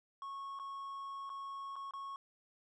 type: tone with dropouts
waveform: triangle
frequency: 1100 Hz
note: C#6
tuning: 14 cents flat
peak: -40 dBFS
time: 0.22-2.16 s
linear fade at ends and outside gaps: 1 ms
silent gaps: 0.59-0.597 / 1.294-1.3 / 1.757-1.763 / 1.909-1.936 s
effects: resampled to 22050 Hz